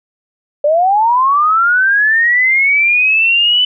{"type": "linear sweep", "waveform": "sine", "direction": "up", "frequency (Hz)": [571, 3011], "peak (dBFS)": -8, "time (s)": [0.64, 3.65], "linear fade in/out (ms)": 5, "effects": []}